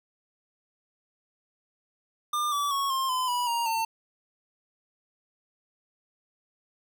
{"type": "tone with pitch steps", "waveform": "square", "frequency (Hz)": [1200, 1151.8, 1105.5, 1061.1, 1018.4, 977.5, 938.2, 900.5], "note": ["D6", "D6", "C#6", "C6", "C6", "B5", "A#5", "A5"], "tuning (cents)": [37, -34, -5, 24, -47, -18, 11, 40], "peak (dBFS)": -26, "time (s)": [2.33, 3.85], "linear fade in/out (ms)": 5, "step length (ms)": 190, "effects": []}